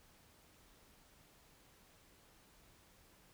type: silence
effects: pink hiss -66 dBFS RMS until 3.33 s